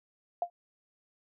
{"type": "tone with exponential decay", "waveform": "sine", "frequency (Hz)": 698.5, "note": "F5", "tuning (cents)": 0, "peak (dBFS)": -23, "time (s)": [0.42, 0.5], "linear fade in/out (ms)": 2, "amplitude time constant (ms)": 17, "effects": []}